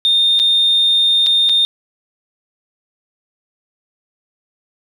sine tone with dropouts, 3645 Hz, A#7, 40 cents flat, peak -9 dBFS, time 0.05-1.65 s, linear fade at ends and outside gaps 0 ms, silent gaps 0.392-0.398 / 1.263-1.268 / 1.491-1.495 s, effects tanh soft clip ceiling -6 dBFS + 8-bit

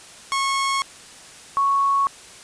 sawtooth / sine tone pair in turn, 1094 / 1108 Hz, C#6 / C#6, -23 / -1 cents, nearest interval unison, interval 22 cents, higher second, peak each -16 dBFS, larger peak neither, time 0.32-0.82 / 1.57-2.07 s, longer neither, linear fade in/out 0 ms, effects white hiss -43 dBFS RMS until 2.43 s + resampled to 22050 Hz

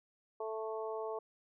harmonic tone, 220 Hz, A3, in tune, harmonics 2 / 3 / 4 / 5, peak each -39 / -43 / -45 / -47 dBFS, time 0.4-1.19 s, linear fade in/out 5 ms, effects none

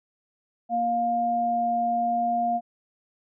sine tone pair together, 235.3 / 705 Hz, A#3 / F5, +16 / +16 cents, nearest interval octave + perfect fifth, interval 1900 cents, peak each -31 / -22 dBFS, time 0.69-2.61 s, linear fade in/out 50 ms, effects none

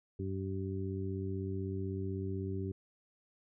harmonic tone, 96 Hz, G2, 36 cents flat, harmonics 1 / 2 / 3 / 4, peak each -37 / -42 / -43 / -41 dBFS, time 0.19-2.72 s, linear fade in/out 5 ms, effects none

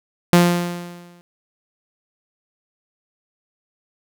sawtooth tone with exponential decay, 174.61 Hz, F3, in tune, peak -4 dBFS, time 0.33-1.21 s, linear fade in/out 0 ms, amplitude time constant 190 ms, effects none

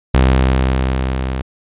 sawtooth tone with level ramp, 65 Hz, C2, 11 cents flat, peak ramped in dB -4 to -15 dBFS, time 0.14-1.42 s, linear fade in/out 5 ms, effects resampled to 8000 Hz

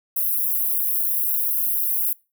white high-pass noise, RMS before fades -22 dBFS, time 0.16-2.13 s, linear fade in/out 5 ms, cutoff 11000 Hz, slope 48 dB/octave, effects noise-tail reverb RT60 0.3 s tail -25 dB re dry

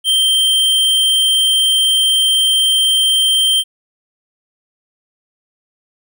square tone, 3142 Hz, G7, 3 cents sharp, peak -11 dBFS, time 0.04-3.64 s, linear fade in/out 50 ms, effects none

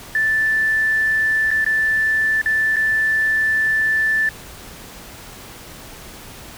triangle tone with dropouts, 1760 Hz, A6, in tune, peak -11 dBFS, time 0.15-4.29 s, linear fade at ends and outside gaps 2 ms, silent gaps 1.506-1.513 / 1.645-1.663 / 2.415-2.459 / 2.76-2.767 s, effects tanh soft clip ceiling -13 dBFS + pink hiss -38 dBFS RMS until 6.57 s

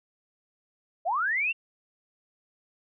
sine linear sweep, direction up, 609 to 2794 Hz, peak -24 dBFS, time 1.05-1.53 s, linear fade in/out 20 ms, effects none

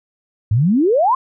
sine exponential sweep, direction up, 97.9 to 1090 Hz, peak -11 dBFS, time 0.51-1.15 s, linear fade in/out 5 ms, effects none

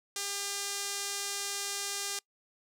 sawtooth tone with band-pass filter, 400.8 Hz, G4, 38 cents sharp, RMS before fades -36 dBFS, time 0.16-2.19 s, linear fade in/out 2 ms, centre 7000 Hz, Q 1.2, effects noise-tail reverb RT60 0.1 s tail -24 dB re dry

